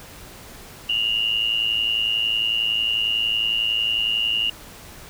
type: tone pair together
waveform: sine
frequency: 2794 / 2905 Hz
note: F7 / F#7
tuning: 0 / -32 cents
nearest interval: minor second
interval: 68 cents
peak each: -22 dBFS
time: 0.89-4.5 s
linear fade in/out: 5 ms
effects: pink hiss -42 dBFS RMS until 5.09 s